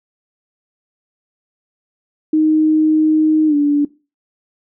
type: tone with pitch glide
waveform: sine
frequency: 311.1 to 290.3 Hz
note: D#4 to D4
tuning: 0 to -20 cents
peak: -10 dBFS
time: 2.33-3.85 s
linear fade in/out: 5 ms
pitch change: -120 cents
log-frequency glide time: 3.47-3.55 s
effects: noise-tail reverb RT60 0.3 s tail -21 dB re dry